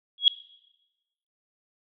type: tone with exponential growth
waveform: sine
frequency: 3322 Hz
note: G#7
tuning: in tune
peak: -9 dBFS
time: 0.18-0.28 s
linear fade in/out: 1 ms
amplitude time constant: 20 ms
effects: noise-tail reverb RT60 1.0 s tail -18 dB re dry + MP3 96 kbps